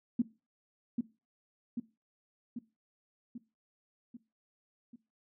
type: tone with echo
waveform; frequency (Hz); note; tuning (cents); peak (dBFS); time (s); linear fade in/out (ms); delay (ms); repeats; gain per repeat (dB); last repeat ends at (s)
sine; 237.3; A#3; +31; -24; 0.19-0.22; 5; 790; 6; -4; 4.96
effects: noise-tail reverb RT60 0.3 s tail -19 dB re dry